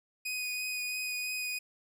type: tone with vibrato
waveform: sawtooth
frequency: 2489 Hz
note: D#7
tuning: in tune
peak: -30 dBFS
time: 0.25-1.59 s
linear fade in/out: 10 ms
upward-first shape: sine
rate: 3 Hz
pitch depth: 11 cents each way
effects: 12-bit